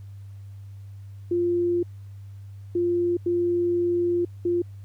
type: tone bursts at uneven times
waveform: sine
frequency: 348.5 Hz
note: F4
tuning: 4 cents flat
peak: -20 dBFS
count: 4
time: 1.31-1.83 / 2.75-3.17 / 3.26-4.25 / 4.45-4.62 s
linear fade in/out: 5 ms
effects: added 99 Hz sine -38 dBFS peak until 4.84 s + pink hiss -64 dBFS RMS until 4.84 s